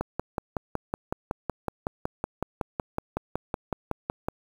click train, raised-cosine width 1 ms, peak -13 dBFS, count 24, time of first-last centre 0.01-4.285 s, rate 5.38 Hz, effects 7-bit

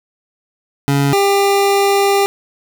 25% pulse tone pair in turn, 140.4 / 398.3 Hz, C#3 / G4, +22 / +28 cents, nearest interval octave + tritone, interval 1806 cents, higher second, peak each -8 / -7 dBFS, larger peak second, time 0.88-1.13 / 1.13-2.26 s, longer second, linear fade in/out 0 ms, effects none

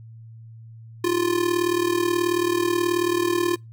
square tone with amplitude modulation, 349.2 Hz, F4, in tune, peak -17 dBFS, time 1.04-3.56 s, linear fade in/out 5 ms, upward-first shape sine, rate 38.5 Hz, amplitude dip 75%, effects noise-tail reverb RT60 0.2 s tail -25 dB re dry + added 113 Hz sine -40 dBFS peak until 3.72 s

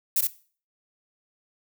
violet noise with echo, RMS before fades -22 dBFS, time 0.16-0.21 s, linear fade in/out 5 ms, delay 62 ms, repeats 1, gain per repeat -2 dB, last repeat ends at 0.272 s, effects noise-tail reverb RT60 0.4 s tail -17 dB re dry

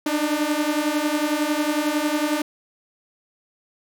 sawtooth beating tone pair, 293.7 / 304.7 Hz, D4 / D#4, 0 / -36 cents, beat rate 11 Hz, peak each -20 / -19 dBFS, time 0.06-2.42 s, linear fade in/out 5 ms, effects none

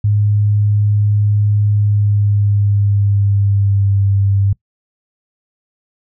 sine tone with pitch glide, 103.83 to 99.03 Hz, G#2 to G2, 0 to +18 cents, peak -10 dBFS, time 0.04-4.53 s, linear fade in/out 5 ms, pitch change -82 cents, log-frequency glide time 1.7-4.01 s, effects noise-tail reverb RT60 0.1 s tail -22 dB re dry

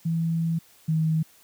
sine tone pair in turn, 164.81 / 158.97 Hz, E3 / D#3, 0 / +38 cents, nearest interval minor second, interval 62 cents, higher first, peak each -22 / -20 dBFS, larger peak second, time 0.05-0.59 / 0.88-1.23 s, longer first, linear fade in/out 10 ms, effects white hiss -56 dBFS RMS until 1.43 s

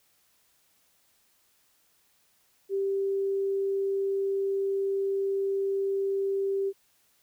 sine tone, 392 Hz, G4, in tune, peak -25 dBFS, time 2.69-6.73 s, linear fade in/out 50 ms, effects white hiss -67 dBFS RMS until 7.22 s

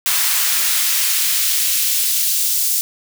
white noise with high-pass filter sweep, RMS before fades -17 dBFS, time 0.06-2.81 s, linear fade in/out 0 ms, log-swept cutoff 1100 to 5300 Hz, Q 0.78, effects none

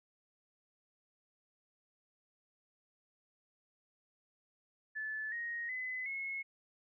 sine tone with pitch steps, 1738 / 1873.5 / 2020 / 2177 Hz, A6 / A#6 / B6 / C#7, -22 / +8 / +39 / -32 cents, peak -37 dBFS, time 4.95-6.43 s, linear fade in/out 20 ms, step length 370 ms, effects none

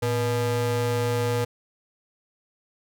square ring-modulated tone, 185 Hz, F#3, in tune, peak -20 dBFS, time 0.02-1.45 s, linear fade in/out 10 ms, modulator 297 Hz, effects none

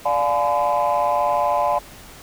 sine chord, D diminished seventh, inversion none, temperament just, 587.3 / 704.8 / 845.8 / 1014.9 Hz, D5 / F5 / Ab5 / Cb6, 0 / +16 / +31 / +47 cents, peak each -21 dBFS, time 0.05-1.79 s, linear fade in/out 10 ms, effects tanh soft clip ceiling -11 dBFS + pink hiss -42 dBFS RMS until 2.22 s

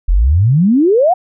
sine exponential sweep, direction up, 38.89 to 763 Hz, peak -7 dBFS, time 0.08-1.14 s, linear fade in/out 10 ms, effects none

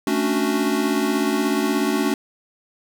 square chord, D major seventh, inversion second, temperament equal, 220 / 277.2 / 293.7 / 370 Hz, A3 / C#4 / D4 / F#4, 0 / 0 / 0 / 0 cents, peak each -25 dBFS, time 0.07-2.14 s, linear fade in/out 2 ms, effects none

